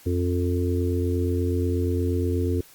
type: harmonic tone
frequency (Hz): 88.4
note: F2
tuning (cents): +22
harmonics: 1 / 3 / 4 / 5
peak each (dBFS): -23 / -28 / -29 / -30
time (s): 0.06-2.61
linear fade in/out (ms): 5
effects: white hiss -51 dBFS RMS until 2.74 s + Opus 48 kbps